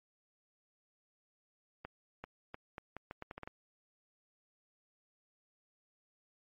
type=accelerating click train; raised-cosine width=0.5 ms; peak=-28 dBFS; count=11; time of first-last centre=1.85-3.475 s; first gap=390 ms; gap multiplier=0.78; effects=MP3 32 kbps